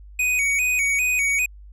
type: tone with vibrato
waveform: square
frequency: 2366 Hz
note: D7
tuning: 12 cents sharp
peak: -19 dBFS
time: 0.19-1.46 s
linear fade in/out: 5 ms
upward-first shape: square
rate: 2.5 Hz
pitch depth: 91 cents each way
effects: added 50 Hz sine -40 dBFS peak until 1.72 s + low-pass 12000 Hz 12 dB/octave